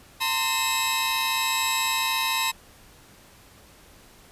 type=tone cluster; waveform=sawtooth; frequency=908 / 1042 / 2583 / 3874 Hz; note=A#5 / C6 / E7 / B7; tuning=-46 / -7 / -36 / -34 cents; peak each=-25 dBFS; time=0.2-2.52 s; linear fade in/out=20 ms; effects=pink hiss -52 dBFS RMS until 4.31 s + resampled to 32000 Hz